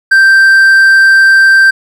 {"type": "tone with hard clipping", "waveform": "triangle", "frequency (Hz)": 1568, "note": "G6", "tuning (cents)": 0, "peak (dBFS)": -3, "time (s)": [0.11, 1.71], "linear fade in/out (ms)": 10, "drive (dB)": 6, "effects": []}